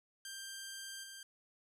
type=tone with level steps; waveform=10% pulse; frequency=1582 Hz; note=G6; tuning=15 cents sharp; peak=-36 / -40 dBFS; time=0.25-1.23 s; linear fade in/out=2 ms; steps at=1.03 s; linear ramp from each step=10 ms; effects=none